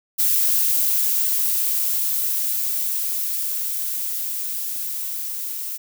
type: noise with level ramp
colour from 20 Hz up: violet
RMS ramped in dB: -18 to -29 dBFS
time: 0.18-5.78 s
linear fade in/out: 20 ms
effects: none